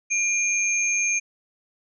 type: tone pair together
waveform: sine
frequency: 2397 / 6399 Hz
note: D7 / G8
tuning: +35 / +35 cents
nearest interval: octave + perfect fourth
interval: 1700 cents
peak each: -23 dBFS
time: 0.1-1.2 s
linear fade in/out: 20 ms
effects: none